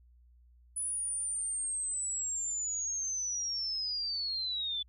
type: linear sweep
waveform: sine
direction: down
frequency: 9970 to 3456 Hz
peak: -32 dBFS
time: 0.76-4.83 s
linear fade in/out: 10 ms
effects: added 60 Hz sine -58 dBFS peak until 4.88 s